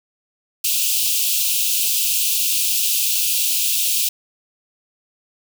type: high-pass noise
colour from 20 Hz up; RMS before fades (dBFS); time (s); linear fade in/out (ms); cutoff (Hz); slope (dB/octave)
white; -19; 0.64-4.09; 5; 2500; 96
effects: none